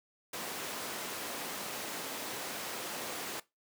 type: high-pass noise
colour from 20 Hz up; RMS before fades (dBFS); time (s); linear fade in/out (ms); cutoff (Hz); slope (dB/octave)
pink; -40; 0.33-3.4; 5; 300; 12
effects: noise-tail reverb RT60 0.2 s tail -19 dB re dry